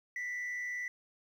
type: tone with frequency modulation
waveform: sine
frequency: 1975.5 Hz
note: B6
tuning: in tune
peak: -33 dBFS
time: 0.16-0.88 s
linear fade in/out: 2 ms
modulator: 123 Hz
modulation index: 0.39
effects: tanh soft clip ceiling -34 dBFS + 11-bit